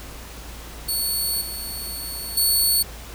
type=tone with level steps; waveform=10% pulse; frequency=4435 Hz; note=C#8; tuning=in tune; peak=-15 / -23 / -10 dBFS; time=0.88-2.83 s; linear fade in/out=10 ms; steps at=1.41 / 2.37 s; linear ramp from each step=5 ms; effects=added 56 Hz sine -38 dBFS peak until 3.14 s + pink hiss -40 dBFS RMS until 3.14 s